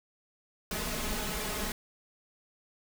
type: noise with comb filter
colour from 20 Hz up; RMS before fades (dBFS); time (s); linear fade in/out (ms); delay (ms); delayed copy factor
pink; -34; 0.71-1.72; 2; 4.7; +0.95
effects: none